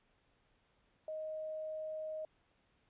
sine tone, 625 Hz, D#5, 8 cents sharp, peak -39 dBFS, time 1.08-2.25 s, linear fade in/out 2 ms, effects pink hiss -74 dBFS RMS until 2.89 s + resampled to 8000 Hz

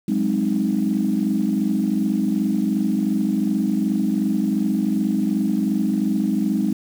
sine chord, Ab dominant seventh, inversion third, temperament equal, 185 / 207.7 / 261.6 / 311.1 Hz, Gb3 / Ab3 / C4 / Eb4, 0 / 0 / 0 / 0 cents, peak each -25 / -20 / -24 / -24 dBFS, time 0.08-6.73 s, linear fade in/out 5 ms, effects tanh soft clip ceiling -9 dBFS + 7-bit

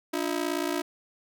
sawtooth ring-modulated tone, 322.2 Hz, E4, 39 cents flat, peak -20 dBFS, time 0.13-0.82 s, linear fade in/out 10 ms, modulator 28.9 Hz, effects none

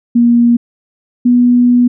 sine tone pair in turn, 237.3 / 244.3 Hz, A#3 / B3, +31 / -19 cents, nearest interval minor second, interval 50 cents, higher second, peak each -5 dBFS, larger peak neither, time 0.15-0.57 / 1.25-1.88 s, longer second, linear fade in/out 10 ms, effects none

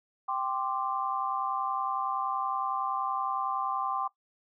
sine chord, G suspended fourth, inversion none, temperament just, 784 / 1045.3 / 1176 Hz, G5 / C6 / D6, 0 / -2 / +2 cents, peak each -33 dBFS, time 0.28-4.08 s, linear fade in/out 10 ms, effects noise-tail reverb RT60 0.1 s tail -17 dB re dry

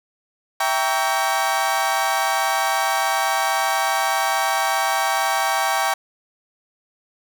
30% pulse chord, E diminished seventh, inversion none, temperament equal with one note detuned, 659.3 / 784 / 932.3 / 1127.5 Hz, E5 / G5 / Bb5 / Db6, 0 / 0 / 0 / +29 cents, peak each -24 / -19 / -23 / -22 dBFS, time 0.6-5.94 s, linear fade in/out 5 ms, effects none

